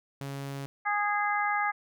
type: tone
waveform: sawtooth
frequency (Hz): 138.59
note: C#3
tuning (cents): 0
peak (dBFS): -31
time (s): 0.21-0.66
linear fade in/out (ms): 0
type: harmonic tone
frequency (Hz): 412.8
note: G#4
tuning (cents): -10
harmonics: 2 / 3 / 4 / 5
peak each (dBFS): -29 / -31 / -32 / -33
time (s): 0.85-1.72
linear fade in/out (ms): 20
effects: none